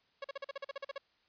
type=tone bursts; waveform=sawtooth; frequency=554 Hz; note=C#5; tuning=1 cent flat; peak=-34 dBFS; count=12; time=0.22-0.981 s; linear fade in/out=5 ms; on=24 ms; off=43 ms; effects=white hiss -72 dBFS RMS until 1.28 s + resampled to 11025 Hz